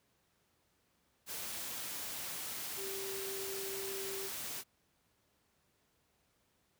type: tone in noise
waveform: sine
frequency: 389.6 Hz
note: G4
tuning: 11 cents flat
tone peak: -42 dBFS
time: 2.76-4.3 s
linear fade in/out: 50 ms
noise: white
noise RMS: -42 dBFS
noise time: 1.26-4.64 s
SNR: -3 dB
effects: pink hiss -75 dBFS RMS until 6.79 s + high-pass 60 Hz 12 dB/octave